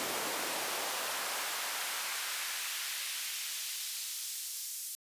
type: noise with high-pass filter sweep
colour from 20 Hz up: pink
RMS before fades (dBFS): -37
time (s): 0-4.95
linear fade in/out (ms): 0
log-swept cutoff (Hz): 370 to 6900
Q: 0.85
effects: resampled to 32000 Hz